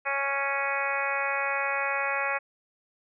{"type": "harmonic tone", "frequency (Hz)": 277.2, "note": "C#4", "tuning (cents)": 0, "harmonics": [2, 3, 4, 5, 6, 7, 8, 9], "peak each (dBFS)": [-34, -34, -34, -34, -34, -34, -34, -34], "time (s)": [0.05, 2.39], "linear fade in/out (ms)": 20, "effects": []}